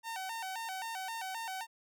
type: tone with vibrato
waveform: sawtooth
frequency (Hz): 830.6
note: G#5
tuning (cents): 0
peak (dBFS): -34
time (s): 0.03-1.67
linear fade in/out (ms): 50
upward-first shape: square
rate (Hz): 3.8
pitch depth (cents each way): 160
effects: none